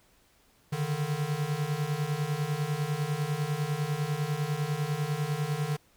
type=beating tone pair; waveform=square; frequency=142.6 / 152.6 Hz; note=C#3 / D#3; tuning=+49 / -33 cents; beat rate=10 Hz; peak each=-33 / -31 dBFS; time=0.72-5.77 s; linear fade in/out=10 ms; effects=pink hiss -64 dBFS RMS until 5.96 s